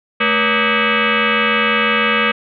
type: tone with frequency modulation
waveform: sine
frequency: 482 Hz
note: B4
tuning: 42 cents flat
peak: -12 dBFS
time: 0.2-2.32 s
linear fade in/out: 10 ms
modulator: 350 Hz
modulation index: 7.1
effects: none